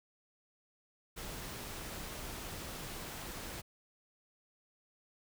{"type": "noise", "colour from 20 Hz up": "pink", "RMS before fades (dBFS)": -44, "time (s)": [1.16, 3.62], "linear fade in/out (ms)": 20, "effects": []}